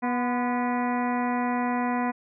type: harmonic tone with a mistuned harmonic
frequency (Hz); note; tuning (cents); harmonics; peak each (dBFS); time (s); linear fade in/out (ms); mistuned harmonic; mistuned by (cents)
244.4; B3; -18; 1 / 2 / 3 / 4 / 5 / 6 / 7 / 8 / 9 / 10; -26 / -36 / -30 / -31 / -43 / -39 / -43 / -37 / -48 / -44; 0.02-2.12; 20; 4; +48
effects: none